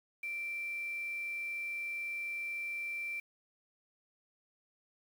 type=tone with quantisation; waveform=sine; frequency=2349 Hz; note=D7; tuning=in tune; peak=-36 dBFS; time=0.23-3.2 s; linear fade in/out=5 ms; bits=9; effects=none